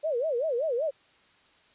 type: tone with vibrato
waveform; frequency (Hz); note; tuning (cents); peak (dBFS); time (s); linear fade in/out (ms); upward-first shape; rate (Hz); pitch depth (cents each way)
sine; 550; C#5; -14; -25; 0.03-0.91; 20; sine; 5.2; 290
effects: white hiss -61 dBFS RMS until 1.74 s + resampled to 8000 Hz